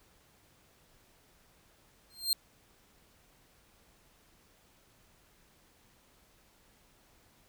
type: tone with exponential growth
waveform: sawtooth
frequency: 4186 Hz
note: C8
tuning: in tune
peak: -20 dBFS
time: 2.1-2.33 s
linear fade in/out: 1 ms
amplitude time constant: 48 ms
effects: pink hiss -65 dBFS RMS until 7.48 s